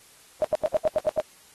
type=tone bursts; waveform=sine; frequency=618 Hz; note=D#5; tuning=12 cents flat; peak=-18 dBFS; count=8; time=0.42-1.2 s; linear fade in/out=0 ms; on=24 ms; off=84 ms; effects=white hiss -54 dBFS RMS until 1.54 s + AAC 32 kbps